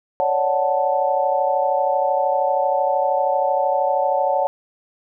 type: chord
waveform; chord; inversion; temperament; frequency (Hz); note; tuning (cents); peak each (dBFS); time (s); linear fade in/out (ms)
sine; D major seventh; third; equal; 554.4 / 587.3 / 740 / 880; C#5 / D5 / F#5 / A5; 0 / 0 / 0 / 0; -21 / -24 / -21 / -22; 0.2-4.47; 0
effects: none